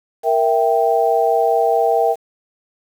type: chord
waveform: sine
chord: E diminished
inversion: second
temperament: equal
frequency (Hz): 466.2 / 659.3 / 784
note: Bb4 / E5 / G5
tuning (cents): 0 / 0 / 0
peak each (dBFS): -17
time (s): 0.23-2.16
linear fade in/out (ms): 50
effects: 7-bit